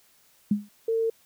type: tone with exponential decay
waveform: sine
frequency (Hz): 206.4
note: G#3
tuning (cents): -10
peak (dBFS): -16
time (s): 0.51-0.69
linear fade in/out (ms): 5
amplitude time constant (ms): 39
type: tone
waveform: sine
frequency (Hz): 452.3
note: A4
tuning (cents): +48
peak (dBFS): -22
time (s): 0.88-1.1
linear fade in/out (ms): 5
effects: white hiss -61 dBFS RMS until 1.25 s